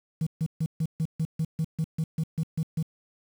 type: tone bursts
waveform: sine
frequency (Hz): 159.9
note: D#3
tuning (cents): +48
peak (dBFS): -22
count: 14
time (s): 0.21-2.828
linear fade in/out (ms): 5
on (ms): 57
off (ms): 140
effects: tanh soft clip ceiling -20 dBFS + 8-bit